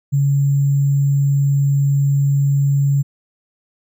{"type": "tone with sample-and-hold", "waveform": "sine", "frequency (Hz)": 140.3, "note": "C#3", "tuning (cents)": 21, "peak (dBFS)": -12, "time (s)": [0.12, 3.03], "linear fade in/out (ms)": 20, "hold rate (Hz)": 7350, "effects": []}